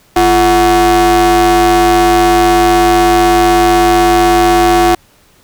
45% pulse ring-modulated tone, 196 Hz, G3, in tune, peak -3 dBFS, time 0.16-4.95 s, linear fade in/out 5 ms, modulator 540 Hz, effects pink hiss -48 dBFS RMS until 5.43 s

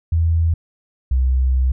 sine tone pair in turn, 82.41 / 64.41 Hz, E2 / C2, 0 / -27 cents, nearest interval major third, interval 427 cents, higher first, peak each -13 dBFS, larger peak neither, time 0.12-0.54 / 1.11-1.72 s, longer second, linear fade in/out 5 ms, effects none

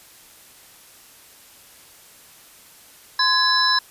sine tone cluster, 1028 / 1673 / 3998 / 5260 Hz, C6 / G#6 / B7 / E8, -31 / +12 / +20 / -5 cents, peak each -21 dBFS, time 3.19-3.79 s, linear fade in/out 5 ms, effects white hiss -48 dBFS RMS until 3.9 s + resampled to 32000 Hz

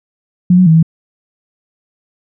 sine tone with pitch steps, 179.4 / 183.7 / 160.9 / 162.6 Hz, F3 / F#3 / E3 / E3, +47 / -12 / -42 / -23 cents, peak -4 dBFS, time 0.5-0.828 s, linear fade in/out 5 ms, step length 82 ms, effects none

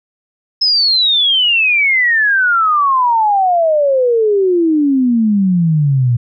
sine exponential sweep, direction down, 5200 to 116.7 Hz, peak -9 dBFS, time 0.61-6.17 s, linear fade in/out 10 ms, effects none

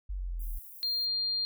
sine exponential sweep, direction down, 49 to 37.13 Hz, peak -32 dBFS, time 0.09-0.59 s, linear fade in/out 10 ms
white high-pass noise, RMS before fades -48 dBFS, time 0.39-1.07 s, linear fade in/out 20 ms, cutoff 12000 Hz, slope 24 dB/octave
sine tone, 4200 Hz, C8, 6 cents sharp, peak -28 dBFS, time 0.83-1.45 s, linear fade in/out 0 ms
effects none

